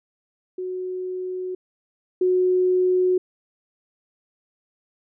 sine tone pair in turn, 368.2 / 366.5 Hz, F#4 / F#4, -8 / -16 cents, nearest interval unison, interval 8 cents, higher first, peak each -26 / -16 dBFS, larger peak second, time 0.58-1.55 / 2.21-3.18 s, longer neither, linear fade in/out 5 ms, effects none

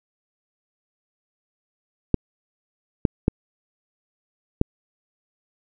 clicks, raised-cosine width 3 ms, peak -3 dBFS, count 4, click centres 2.143 / 3.052 / 3.281 / 4.614 s, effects none

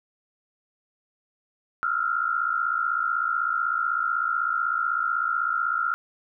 sine tone cluster, 1289 / 1369 / 1425 Hz, E6 / F6 / F6, -39 / -35 / +34 cents, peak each -29 / -25 / -28 dBFS, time 1.83-5.94 s, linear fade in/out 0 ms, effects none

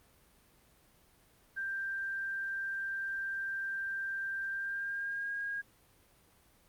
sine tone with pitch glide, 1580 to 1629.1 Hz, G6 to G#6, +13 to -34 cents, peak -34 dBFS, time 1.56-5.62 s, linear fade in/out 20 ms, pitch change +53 cents, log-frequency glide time 4.5-5.32 s, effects pink hiss -65 dBFS RMS until 6.68 s + Opus 32 kbps

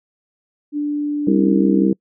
sine tone with pitch glide, 293.7 to 284.8 Hz, D4 to C#4, 0 to +47 cents, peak -18 dBFS, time 0.72-1.89 s, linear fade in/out 50 ms, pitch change -53 cents, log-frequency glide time 1.26-1.42 s
harmonic tone, 65.41 Hz, C2, in tune, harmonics 3 / 4 / 5 / 6 / 7, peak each -16 / -22 / -17 / -25 / -24 dBFS, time 1.27-1.93 s, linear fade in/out 5 ms
effects noise-tail reverb RT60 0.1 s tail -26 dB re dry

